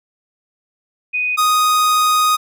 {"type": "tone pair in turn", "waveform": ["sine", "45% pulse"], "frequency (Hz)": [2489, 1244.5], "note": ["D#7", "D#6"], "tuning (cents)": [0, 0], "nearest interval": "octave", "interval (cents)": 1200, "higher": "first", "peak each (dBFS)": [-16, -12], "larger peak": "second", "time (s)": [[1.13, 1.37], [1.37, 2.37]], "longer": "second", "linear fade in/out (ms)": 20, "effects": []}